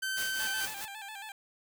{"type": "tone", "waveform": "sawtooth", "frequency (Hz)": 1543, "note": "G6", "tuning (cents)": -28, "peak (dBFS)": -28, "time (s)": [0.02, 0.66], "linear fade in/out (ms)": 10}
{"type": "noise with tremolo", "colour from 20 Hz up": "white", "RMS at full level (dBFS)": -37, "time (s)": [0.16, 0.86], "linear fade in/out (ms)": 20, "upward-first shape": "triangle", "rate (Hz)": 4.6, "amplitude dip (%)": 70}
{"type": "tone with vibrato", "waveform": "15% pulse", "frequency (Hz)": 830.6, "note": "G#5", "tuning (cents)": 0, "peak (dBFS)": -35, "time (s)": [0.4, 1.32], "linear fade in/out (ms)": 2, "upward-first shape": "square", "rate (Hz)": 7.3, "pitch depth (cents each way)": 77}
{"effects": []}